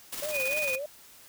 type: noise with tremolo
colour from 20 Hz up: white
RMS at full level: -35 dBFS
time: 0.12-0.76 s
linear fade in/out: 10 ms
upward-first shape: square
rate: 18 Hz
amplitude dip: 45%
type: tone with vibrato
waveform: sine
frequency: 563 Hz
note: C#5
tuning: 27 cents sharp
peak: -32 dBFS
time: 0.22-0.86 s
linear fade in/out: 5 ms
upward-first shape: sine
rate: 3.4 Hz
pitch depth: 150 cents each way
type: tone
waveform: sine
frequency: 2471 Hz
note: D#7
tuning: 13 cents flat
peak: -28 dBFS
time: 0.31-0.79 s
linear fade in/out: 50 ms
effects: white hiss -53 dBFS RMS until 1.28 s